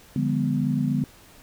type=chord; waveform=sine; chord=D diminished seventh; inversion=none; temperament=equal with one note detuned; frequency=146.83 / 174.61 / 203.7 / 246.9 Hz; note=D3 / F3 / Ab3 / Cb4; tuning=0 / 0 / -33 / 0 cents; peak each=-25 / -31 / -27 / -25 dBFS; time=0.16-1.04 s; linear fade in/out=2 ms; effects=pink hiss -51 dBFS RMS until 1.42 s